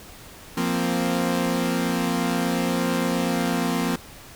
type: chord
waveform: sawtooth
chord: F suspended fourth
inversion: none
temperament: equal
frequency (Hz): 174.61 / 233.1 / 261.6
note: F3 / Bb3 / C4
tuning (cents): 0 / 0 / 0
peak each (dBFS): -22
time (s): 0.57-3.96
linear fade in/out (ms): 5
effects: pink hiss -44 dBFS RMS until 4.35 s